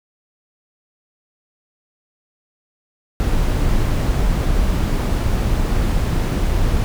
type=noise; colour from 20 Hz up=brown; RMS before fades=-17 dBFS; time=3.2-6.84 s; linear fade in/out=0 ms; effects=none